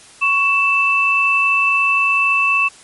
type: tone pair together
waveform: sine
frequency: 1113.8 / 2649 Hz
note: C#6 / E7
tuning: +8 / +8 cents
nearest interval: octave + minor third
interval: 1500 cents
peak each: -18 / -13 dBFS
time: 0.21-2.69 s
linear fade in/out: 20 ms
effects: white hiss -43 dBFS RMS until 2.83 s + MP3 48 kbps